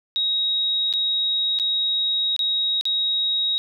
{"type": "tone with dropouts", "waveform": "sine", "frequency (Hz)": 3792, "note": "A#7", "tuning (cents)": 29, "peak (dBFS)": -19, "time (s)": [0.16, 3.58], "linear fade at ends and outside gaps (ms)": 0, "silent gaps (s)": [[0.927, 0.937], [1.588, 1.598], [2.364, 2.392], [2.811, 2.854]], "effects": []}